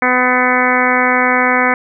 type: harmonic tone with a mistuned harmonic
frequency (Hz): 251.4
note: B3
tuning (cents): +31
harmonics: 1 / 2 / 3 / 4 / 5 / 6 / 7 / 8 / 9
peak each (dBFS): -19 / -19 / -19 / -19 / -19 / -19 / -19 / -19 / -19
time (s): 0.02-1.74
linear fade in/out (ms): 2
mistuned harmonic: 9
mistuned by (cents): -29
effects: none